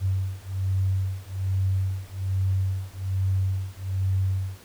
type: beating tone pair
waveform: sine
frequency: 94.6 / 95.8 Hz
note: F#2 / G2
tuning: +39 / -39 cents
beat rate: 1.2 Hz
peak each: -26 dBFS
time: 0-4.6 s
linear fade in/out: 50 ms
effects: pink hiss -50 dBFS RMS until 4.64 s